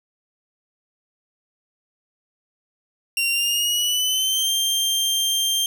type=tone with pitch glide; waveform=sawtooth; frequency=2762 to 3173 Hz; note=F7 to G7; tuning=-20 to +20 cents; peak=-16 dBFS; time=3.17-5.66 s; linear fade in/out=2 ms; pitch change=+240 cents; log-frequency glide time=3.31-4.51 s; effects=none